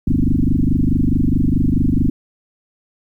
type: tone with frequency modulation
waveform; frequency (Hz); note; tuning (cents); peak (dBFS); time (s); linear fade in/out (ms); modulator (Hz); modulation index
sine; 128.4; C3; -32; -12; 0.07-2.1; 5; 24.7; 6.5
effects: 9-bit